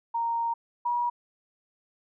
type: tone pair in turn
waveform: sine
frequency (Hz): 929 / 961.2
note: A#5 / B5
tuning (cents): -6 / -47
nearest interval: minor second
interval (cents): 59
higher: second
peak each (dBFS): -25 / -24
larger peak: second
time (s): 0.14-0.54 / 0.85-1.1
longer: first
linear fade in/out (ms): 10
effects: none